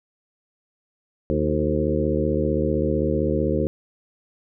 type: harmonic tone with a mistuned harmonic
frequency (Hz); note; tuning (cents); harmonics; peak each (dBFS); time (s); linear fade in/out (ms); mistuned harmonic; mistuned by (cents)
75.6; D#2; -49; 1 / 2 / 3 / 4 / 5 / 6 / 7; -27 / -27 / -27 / -27 / -27 / -27 / -27; 1.3-3.67; 0; 4; +59
effects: none